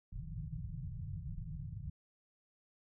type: low-pass noise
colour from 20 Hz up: white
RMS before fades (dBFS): -43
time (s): 0.12-1.9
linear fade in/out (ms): 5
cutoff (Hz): 170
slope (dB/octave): 96
effects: none